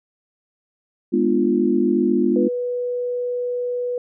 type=chord; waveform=sine; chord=G# diminished seventh; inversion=none; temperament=equal with one note detuned; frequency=207.7 / 246.9 / 301.1 / 349.2 Hz; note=G#3 / B3 / D4 / F4; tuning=0 / 0 / +43 / 0 cents; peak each=-22 / -20 / -23 / -19 dBFS; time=1.12-2.49 s; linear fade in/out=20 ms
type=tone; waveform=sine; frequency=490.9 Hz; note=B4; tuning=10 cents flat; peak=-21 dBFS; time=2.36-3.98 s; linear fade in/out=2 ms
effects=none